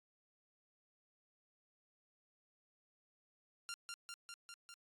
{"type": "tone with echo", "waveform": "10% pulse", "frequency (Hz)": 1390, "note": "F6", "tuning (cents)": -9, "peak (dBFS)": -35, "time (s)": [3.69, 3.74], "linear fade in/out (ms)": 0, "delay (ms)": 200, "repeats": 5, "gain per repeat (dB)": -2, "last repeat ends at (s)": 4.74, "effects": ["AAC 64 kbps"]}